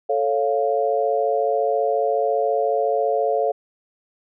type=chord; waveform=sine; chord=A augmented; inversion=none; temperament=equal; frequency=440 / 554.4 / 698.5 Hz; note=A4 / C#5 / E#5; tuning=0 / 0 / 0 cents; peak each=-22 dBFS; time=0.09-3.52 s; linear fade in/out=10 ms; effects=none